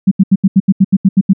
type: tone bursts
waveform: sine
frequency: 192.6 Hz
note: G3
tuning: 30 cents flat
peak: -3 dBFS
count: 11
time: 0.07-1.334 s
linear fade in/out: 10 ms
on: 44 ms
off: 78 ms
effects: none